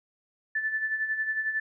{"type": "tone with tremolo", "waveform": "sine", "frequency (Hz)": 1754, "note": "A6", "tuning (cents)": -6, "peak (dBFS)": -24, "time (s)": [0.55, 1.6], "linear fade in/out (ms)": 5, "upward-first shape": "sine", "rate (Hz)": 11, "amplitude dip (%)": 60, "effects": []}